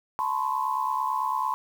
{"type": "tone cluster", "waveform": "sine", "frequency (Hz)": [874, 1010, 1079], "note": ["A5", "B5", "C#6"], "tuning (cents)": [-12, 39, -47], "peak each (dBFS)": [-30, -27, -30], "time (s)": [0.19, 1.54], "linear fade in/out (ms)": 0, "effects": ["8-bit"]}